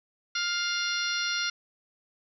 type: harmonic tone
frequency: 702 Hz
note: F5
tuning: 9 cents sharp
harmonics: 2 / 3 / 4 / 5 / 6 / 7 / 8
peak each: -31 / -36 / -36 / -36 / -34 / -40 / -35 dBFS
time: 0.35-1.5 s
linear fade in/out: 5 ms
effects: none